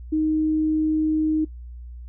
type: tone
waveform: sine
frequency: 311.1 Hz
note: D#4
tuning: in tune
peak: -18 dBFS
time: 0.12-1.45 s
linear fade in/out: 10 ms
effects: noise-tail reverb RT60 0.1 s tail -20 dB re dry + added 60 Hz sine -35 dBFS peak until 2.08 s